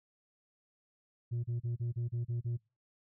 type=tone bursts; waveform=sine; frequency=118.9 Hz; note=A#2; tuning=35 cents sharp; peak=-29 dBFS; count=8; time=1.31-2.574 s; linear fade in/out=20 ms; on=130 ms; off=32 ms; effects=noise-tail reverb RT60 0.3 s tail -26 dB re dry + tanh soft clip ceiling -31 dBFS